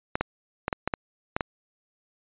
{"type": "clicks", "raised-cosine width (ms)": 0.5, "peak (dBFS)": -10, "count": 8, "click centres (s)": [0.155, 0.21, 0.681, 0.728, 0.876, 0.938, 1.365, 1.408], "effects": ["resampled to 8000 Hz"]}